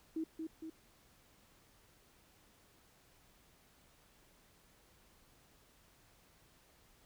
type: tone with echo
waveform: sine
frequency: 320.4 Hz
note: E4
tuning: 49 cents flat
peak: -35 dBFS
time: 0.16-0.24 s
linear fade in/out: 5 ms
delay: 230 ms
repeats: 2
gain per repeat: -4 dB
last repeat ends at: 0.7 s
effects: pink hiss -67 dBFS RMS until 7.05 s